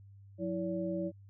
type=tone cluster; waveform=sine; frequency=181.1 / 329.4 / 571 Hz; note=F#3 / E4 / D5; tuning=-37 / -1 / -49 cents; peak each=-37 / -36 / -37 dBFS; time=0.38-1.12 s; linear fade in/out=50 ms; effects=added 99 Hz sine -52 dBFS peak until 1.29 s